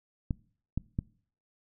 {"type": "clicks", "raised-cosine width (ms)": 5, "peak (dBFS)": -17, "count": 3, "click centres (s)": [0.308, 0.776, 0.989], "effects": ["noise-tail reverb RT60 0.5 s tail -23 dB re dry"]}